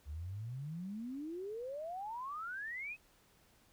sine exponential sweep, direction up, 69.1 to 2596 Hz, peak -40 dBFS, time 0.05-2.97 s, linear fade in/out 50 ms, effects pink hiss -68 dBFS RMS until 3.72 s

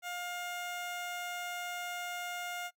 15% pulse tone, 709 Hz, F5, 26 cents sharp, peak -31 dBFS, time 0.02-2.71 s, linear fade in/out 50 ms, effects noise-tail reverb RT60 0.1 s tail -22 dB re dry

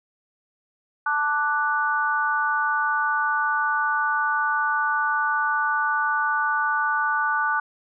sine chord, D major, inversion second, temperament equal, 880 / 1174.7 / 1480 Hz, A5 / D6 / F#6, 0 / 0 / 0 cents, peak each -26 / -25 / -23 dBFS, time 1.06-7.6 s, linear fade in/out 5 ms, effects none

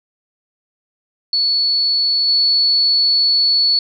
sine tone with level steps, 4423 Hz, C#8, 5 cents flat, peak -13 / -11 dBFS, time 1.33-3.79 s, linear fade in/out 2 ms, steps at 2.27 s, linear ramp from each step 20 ms, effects none

